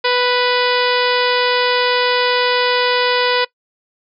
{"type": "harmonic tone", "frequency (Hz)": 493.9, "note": "B4", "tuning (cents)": 0, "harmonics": [1, 2, 3, 4, 5, 6, 7, 8, 9, 10], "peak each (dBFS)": [-17, -20, -22, -23, -24, -25, -25, -26, -27, -27], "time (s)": [0.04, 3.45], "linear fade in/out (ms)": 10, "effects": ["noise-tail reverb RT60 0.1 s tail -21 dB re dry"]}